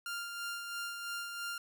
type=tone with tremolo; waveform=sawtooth; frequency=1396.9 Hz; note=F6; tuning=in tune; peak=-33 dBFS; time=0.06-1.58 s; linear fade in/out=2 ms; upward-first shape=sine; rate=3 Hz; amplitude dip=40%; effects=none